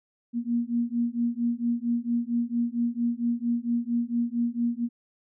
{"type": "beating tone pair", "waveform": "sine", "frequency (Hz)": [234.6, 239], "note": ["A#3", "A#3"], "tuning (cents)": [11, 43], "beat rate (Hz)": 4.4, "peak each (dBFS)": -27, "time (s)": [0.33, 4.89], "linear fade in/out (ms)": 50, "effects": []}